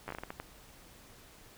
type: slowing click train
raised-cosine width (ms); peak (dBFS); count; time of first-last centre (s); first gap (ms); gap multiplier
0.5; -24; 9; 0.08-0.4; 10; 1.38
effects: pink hiss -56 dBFS RMS until 1.57 s